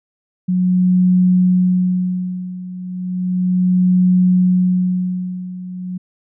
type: tone with tremolo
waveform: sine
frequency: 182.2 Hz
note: F#3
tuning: 26 cents flat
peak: -9 dBFS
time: 0.48-5.98 s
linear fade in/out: 10 ms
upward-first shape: sine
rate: 0.34 Hz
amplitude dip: 85%
effects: none